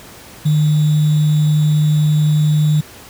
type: tone with sample-and-hold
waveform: sine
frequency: 151.9 Hz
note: D#3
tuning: 41 cents flat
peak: -10 dBFS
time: 0.45-2.81 s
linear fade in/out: 10 ms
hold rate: 3675 Hz
effects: pink hiss -38 dBFS RMS until 3.09 s + high-pass 60 Hz 12 dB/octave